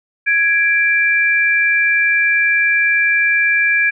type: tone pair together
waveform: sine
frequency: 1661.2 / 2351 Hz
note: G#6 / D7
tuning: 0 / +1 cents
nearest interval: tritone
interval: 601 cents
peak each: -14 dBFS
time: 0.26-3.91 s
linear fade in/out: 20 ms
effects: none